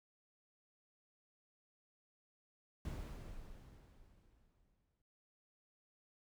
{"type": "noise with exponential decay", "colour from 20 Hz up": "brown", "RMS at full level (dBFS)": -42, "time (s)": [2.85, 5.02], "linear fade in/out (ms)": 2, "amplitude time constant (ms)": 470, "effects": []}